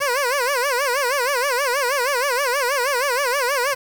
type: tone with vibrato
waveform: 15% pulse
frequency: 526 Hz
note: C5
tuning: 9 cents sharp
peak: -12 dBFS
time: 0-3.75 s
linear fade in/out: 20 ms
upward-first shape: sine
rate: 6.3 Hz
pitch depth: 170 cents each way
effects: 7-bit